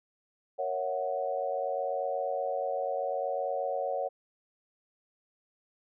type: chord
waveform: sine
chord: F# dominant seventh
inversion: first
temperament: equal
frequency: 466.2 / 554.4 / 659.3 / 740 Hz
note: A#4 / C#5 / E5 / F#5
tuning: 0 / 0 / 0 / 0 cents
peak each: -38 / -32 / -38 / -34 dBFS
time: 0.58-4.09 s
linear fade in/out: 20 ms
effects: none